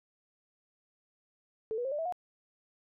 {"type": "tone with pitch steps", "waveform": "sine", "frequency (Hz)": [440, 485.4, 535.5, 590.7, 651.7, 718.9], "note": ["A4", "B4", "C5", "D5", "E5", "F5"], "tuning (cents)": [0, -30, 40, 10, -20, 50], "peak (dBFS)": -31, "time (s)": [1.71, 2.124], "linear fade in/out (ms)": 0, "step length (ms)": 69, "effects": []}